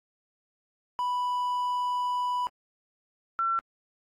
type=tone pair in turn; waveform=triangle / sine; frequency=987.8 / 1349.9 Hz; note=B5 / E6; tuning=0 / +41 cents; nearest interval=perfect fourth; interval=541 cents; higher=second; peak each=-24 dBFS; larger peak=neither; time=0.99-2.47 / 3.39-3.59 s; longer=first; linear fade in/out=0 ms; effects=AAC 48 kbps